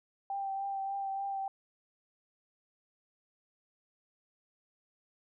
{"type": "tone with vibrato", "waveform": "sine", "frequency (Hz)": 785, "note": "G5", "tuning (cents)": 2, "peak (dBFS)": -33, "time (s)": [0.3, 1.48], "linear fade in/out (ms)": 2, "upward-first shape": "triangle", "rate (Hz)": 3.4, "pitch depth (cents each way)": 22, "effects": []}